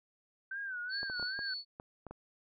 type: tone with vibrato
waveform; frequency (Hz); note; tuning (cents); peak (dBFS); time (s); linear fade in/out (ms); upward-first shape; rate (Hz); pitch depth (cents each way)
sine; 1532; G6; -40; -37; 0.51-1.54; 5; sine; 2.5; 110
type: tone with tremolo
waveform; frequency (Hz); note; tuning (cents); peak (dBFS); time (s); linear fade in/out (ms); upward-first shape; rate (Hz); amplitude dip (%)
sine; 4433; C#8; -1; -36; 0.89-1.65; 50; sine; 3.6; 60
type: clicks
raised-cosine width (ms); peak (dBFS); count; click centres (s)
1; -31; 8; 1.031 / 1.099 / 1.197 / 1.227 / 1.391 / 1.799 / 2.067 / 2.11
effects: none